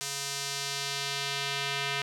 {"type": "tone with band-pass filter sweep", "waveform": "square", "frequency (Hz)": 140, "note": "C#3", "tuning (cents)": 18, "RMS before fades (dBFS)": -33, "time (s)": [0.01, 2.02], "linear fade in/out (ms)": 0, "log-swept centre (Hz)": [6600, 2800], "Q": 1.2, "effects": []}